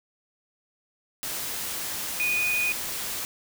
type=tone in noise; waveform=sine; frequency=2472 Hz; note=D#7; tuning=12 cents flat; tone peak=-23 dBFS; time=2.2-2.72 s; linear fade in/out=0 ms; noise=white; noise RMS=-32 dBFS; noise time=1.23-3.25 s; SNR=+6 dB; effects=none